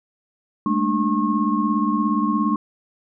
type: tone cluster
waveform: sine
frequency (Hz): 206.5 / 223.6 / 296.7 / 1084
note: G#3 / A3 / D4 / C#6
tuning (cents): -10 / +28 / +18 / -39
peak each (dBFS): -23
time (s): 0.66-2.56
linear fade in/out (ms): 2
effects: none